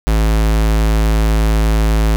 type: tone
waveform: square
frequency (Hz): 54.1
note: A1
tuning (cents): -29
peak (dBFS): -11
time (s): 0.07-2.16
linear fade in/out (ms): 0
effects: 7-bit